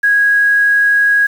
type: tone with quantisation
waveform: sine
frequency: 1652 Hz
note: G#6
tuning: 10 cents flat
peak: -8 dBFS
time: 0.03-1.27 s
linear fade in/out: 10 ms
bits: 6
effects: none